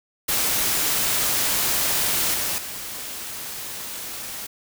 white noise with level steps, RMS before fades -22 / -25 / -33 dBFS, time 0.28-4.47 s, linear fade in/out 10 ms, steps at 2.34 / 2.58 s, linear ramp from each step 2 ms, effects none

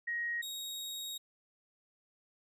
sine / sawtooth tone pair in turn, 1885 / 3770 Hz, A#6 / A#7, +19 / +19 cents, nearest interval octave, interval 1200 cents, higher second, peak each -33 / -36 dBFS, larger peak first, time 0.07-0.42 / 0.42-1.18 s, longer second, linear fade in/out 10 ms, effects resampled to 32000 Hz

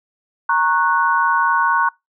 sine chord, F# major, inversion first, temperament equal with one note detuned, 932.3 / 1096.6 / 1480 Hz, A#5 / C#6 / F#6, 0 / -19 / 0 cents, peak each -18 dBFS, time 0.49-1.89 s, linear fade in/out 5 ms, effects noise-tail reverb RT60 0.2 s tail -25 dB re dry

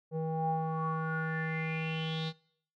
square tone with low-pass filter sweep, 160 Hz, D#3, 49 cents sharp, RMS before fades -34 dBFS, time 0.11-2.33 s, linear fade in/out 50 ms, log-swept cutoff 580 to 4000 Hz, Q 8.3, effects noise-tail reverb RT60 0.6 s tail -21 dB re dry

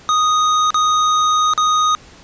square tone with dropouts, 1244.5 Hz, D#6, in tune, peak -13 dBFS, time 0.09-1.95 s, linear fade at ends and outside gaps 0 ms, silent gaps 0.705-0.744 / 1.536-1.577 s, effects pink hiss -43 dBFS RMS until 2.23 s + resampled to 16000 Hz

